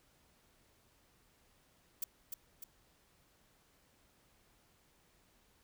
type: noise with echo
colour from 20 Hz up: violet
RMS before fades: -36 dBFS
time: 2.02-2.04 s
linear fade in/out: 5 ms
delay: 300 ms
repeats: 2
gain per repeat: -5 dB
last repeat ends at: 2.64 s
effects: pink hiss -70 dBFS RMS until 5.63 s